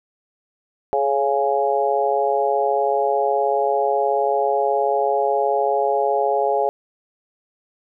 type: harmonic tone with a mistuned harmonic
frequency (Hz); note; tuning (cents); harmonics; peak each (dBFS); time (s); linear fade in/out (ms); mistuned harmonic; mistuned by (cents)
138.59; C#3; 0; 3 / 4 / 5 / 6; -22 / -22 / -22 / -22; 0.93-6.69; 0; 3; +21
effects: none